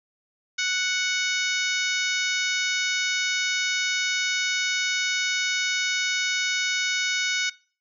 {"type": "harmonic tone", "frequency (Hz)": 740, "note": "F#5", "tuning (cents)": 0, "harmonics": [2, 3, 4, 5, 6, 7, 8, 9], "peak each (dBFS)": [-29, -28, -33, -31, -36, -33, -34, -36], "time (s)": [0.58, 7.5], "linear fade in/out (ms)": 10, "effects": ["noise-tail reverb RT60 0.4 s tail -22 dB re dry"]}